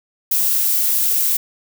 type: noise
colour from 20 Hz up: violet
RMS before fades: -17 dBFS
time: 0.31-1.37 s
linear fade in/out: 5 ms
effects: none